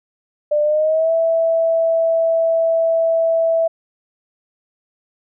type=tone with pitch glide; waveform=sine; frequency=596 to 657.5 Hz; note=D5 to E5; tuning=+25 to -5 cents; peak=-13 dBFS; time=0.51-3.68 s; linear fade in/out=10 ms; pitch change=+170 cents; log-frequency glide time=0.63-1.12 s; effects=none